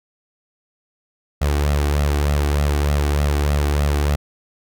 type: tone with flanger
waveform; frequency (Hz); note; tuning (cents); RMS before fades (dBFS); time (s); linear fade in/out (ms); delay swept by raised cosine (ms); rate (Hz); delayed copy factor
sawtooth; 72.8; D2; -15; -18; 1.41-4.16; 10; 1.5 to 2.7; 3.3; +0.55
effects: none